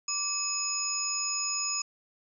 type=tone cluster; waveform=sine; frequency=1159 / 2564 / 5110 / 6780 Hz; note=D6 / E7 / D#8 / G#8; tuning=-23 / -49 / +45 / +35 cents; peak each=-39 / -38 / -33 / -31 dBFS; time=0.08-1.82 s; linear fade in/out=5 ms; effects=none